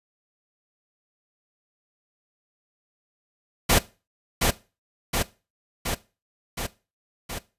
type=noise with echo; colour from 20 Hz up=pink; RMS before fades=-18 dBFS; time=3.69-3.79 s; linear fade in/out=10 ms; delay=720 ms; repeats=5; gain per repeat=-3 dB; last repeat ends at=7.39 s; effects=noise-tail reverb RT60 0.3 s tail -18 dB re dry + resampled to 32000 Hz